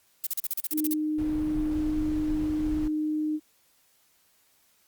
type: noise bursts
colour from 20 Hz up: violet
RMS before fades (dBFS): -28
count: 11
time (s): 0.24-0.936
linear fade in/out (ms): 0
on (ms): 26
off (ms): 41
type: tone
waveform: sine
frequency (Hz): 306.4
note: D#4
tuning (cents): -27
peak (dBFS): -25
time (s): 0.71-3.4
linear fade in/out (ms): 50
type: noise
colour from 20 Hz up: brown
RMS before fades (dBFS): -35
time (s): 1.18-2.88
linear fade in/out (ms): 5
effects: white hiss -65 dBFS RMS until 4.87 s + Opus 48 kbps